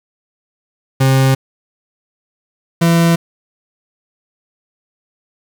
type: tone pair in turn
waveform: 40% pulse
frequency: 133.3 / 167.95 Hz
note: C3 / E3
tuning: +33 / +33 cents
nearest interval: major third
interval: 400 cents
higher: second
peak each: -8 dBFS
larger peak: neither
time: 1-1.35 / 2.81-3.16 s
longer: neither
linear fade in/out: 10 ms
effects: 7-bit